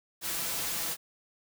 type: noise with comb filter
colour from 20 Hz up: white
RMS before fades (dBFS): -33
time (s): 0.21-0.97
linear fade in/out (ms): 50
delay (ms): 6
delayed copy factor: +0.6
effects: none